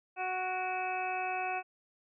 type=harmonic tone with a mistuned harmonic; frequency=370 Hz; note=F#4; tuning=in tune; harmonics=1 / 2 / 3 / 4 / 5 / 6 / 7; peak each=-43 / -34 / -44 / -42 / -50 / -45 / -39 dBFS; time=0.16-1.63 s; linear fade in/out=50 ms; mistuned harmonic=6; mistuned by=+56 cents; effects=none